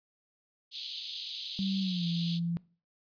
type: band-pass noise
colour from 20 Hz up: pink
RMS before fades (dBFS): -40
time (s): 0.71-2.4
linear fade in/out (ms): 50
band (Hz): 3200 to 4600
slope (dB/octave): 48
type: tone with pitch glide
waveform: sine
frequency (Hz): 192.9 to 169.88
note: G3 to F3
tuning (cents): -28 to -48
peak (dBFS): -29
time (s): 1.59-2.57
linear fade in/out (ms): 0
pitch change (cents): -220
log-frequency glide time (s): 1.81-2.06
effects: noise-tail reverb RT60 0.4 s tail -22 dB re dry + resampled to 11025 Hz